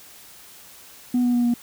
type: tone with pitch steps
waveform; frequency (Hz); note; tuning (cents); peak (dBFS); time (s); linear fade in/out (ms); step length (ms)
sine; 246.9 / 244.2 / 241.5 / 238.9; B3 / B3 / B3 / A#3; 0 / -19 / -39 / +43; -15; 1.14-1.54; 5; 100
effects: tanh soft clip ceiling -15 dBFS + white hiss -46 dBFS RMS until 1.62 s